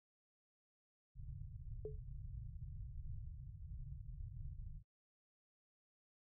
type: low-pass noise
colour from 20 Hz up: pink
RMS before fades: -49 dBFS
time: 1.15-4.83 s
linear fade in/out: 50 ms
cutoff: 150 Hz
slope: 96 dB/octave
type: tone with exponential decay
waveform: sine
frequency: 428.4 Hz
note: A4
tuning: 46 cents flat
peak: -39 dBFS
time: 1.85-1.99 s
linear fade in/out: 2 ms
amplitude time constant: 29 ms
effects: noise-tail reverb RT60 0.1 s tail -25 dB re dry